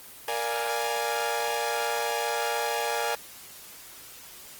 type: chord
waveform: sawtooth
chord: Bb dominant seventh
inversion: none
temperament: equal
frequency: 466.2 / 587.3 / 698.5 / 830.6 Hz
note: Bb4 / D5 / F5 / Ab5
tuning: 0 / 0 / 0 / 0 cents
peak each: -28 / -30 / -31 / -26 dBFS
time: 0.28-3.15 s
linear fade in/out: 2 ms
effects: white hiss -46 dBFS RMS until 4.59 s + Opus 24 kbps